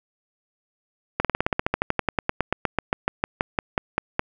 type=slowing click train; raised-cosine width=0.5 ms; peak=-5 dBFS; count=28; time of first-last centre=1.2-4.194 s; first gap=47 ms; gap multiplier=1.06; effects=none